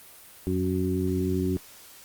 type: harmonic tone with a mistuned harmonic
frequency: 92.5 Hz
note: F#2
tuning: in tune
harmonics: 1 / 2 / 3 / 4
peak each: -29 / -29 / -29 / -29 dBFS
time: 0.47-1.57 s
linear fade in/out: 0 ms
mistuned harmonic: 1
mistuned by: -65 cents
effects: white hiss -49 dBFS RMS until 2.04 s + Opus 32 kbps